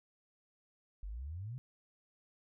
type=exponential sweep; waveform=sine; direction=up; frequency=45.18 to 134 Hz; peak=-40 dBFS; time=1.03-1.58 s; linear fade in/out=0 ms; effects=none